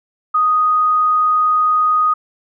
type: tone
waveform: sine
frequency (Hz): 1244.5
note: D#6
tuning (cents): 0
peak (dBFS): -11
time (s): 0.34-2.14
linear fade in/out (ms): 10
effects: none